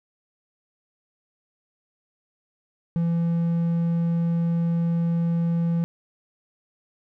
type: tone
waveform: triangle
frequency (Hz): 168.5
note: E3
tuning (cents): +38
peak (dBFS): -18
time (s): 2.96-5.84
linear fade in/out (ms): 0
effects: none